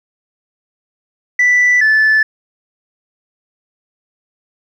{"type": "tone pair in turn", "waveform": "sine", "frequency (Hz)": [1975.5, 1744.5], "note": ["B6", "A6"], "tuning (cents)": [0, -15], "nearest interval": "major second", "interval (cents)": 215, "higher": "first", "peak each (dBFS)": -6, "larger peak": "neither", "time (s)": [[1.39, 1.81], [1.81, 2.23]], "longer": "neither", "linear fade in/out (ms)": 5, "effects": ["tanh soft clip ceiling -6 dBFS", "8-bit"]}